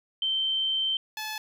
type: tone pair in turn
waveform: sine / 10% pulse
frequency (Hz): 3112 / 863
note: G7 / A5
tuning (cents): -13 / -34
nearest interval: octave + minor seventh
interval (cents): 2221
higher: first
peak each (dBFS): -24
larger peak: neither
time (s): 0.22-0.97 / 1.17-1.38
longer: first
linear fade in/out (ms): 2
effects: none